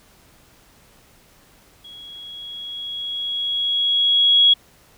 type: tone with level ramp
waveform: sine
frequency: 3325 Hz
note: G#7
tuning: 1 cent sharp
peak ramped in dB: -38 to -9 dBFS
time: 1.84-4.54 s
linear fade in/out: 10 ms
effects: pink hiss -53 dBFS RMS until 4.97 s